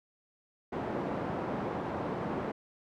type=band-pass noise; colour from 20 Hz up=pink; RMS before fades=-35 dBFS; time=0.72-2.52 s; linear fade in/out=10 ms; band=170 to 960 Hz; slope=12 dB/octave; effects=none